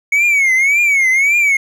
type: tone with vibrato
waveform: triangle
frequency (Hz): 2217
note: C#7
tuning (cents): 0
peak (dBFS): -8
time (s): 0.12-1.57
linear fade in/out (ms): 5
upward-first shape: triangle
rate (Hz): 1.8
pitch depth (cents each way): 160
effects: none